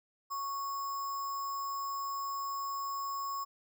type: tone with sample-and-hold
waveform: sine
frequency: 1108.7 Hz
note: C#6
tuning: in tune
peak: -34 dBFS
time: 0.3-3.45 s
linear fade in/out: 20 ms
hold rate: 6300 Hz
effects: none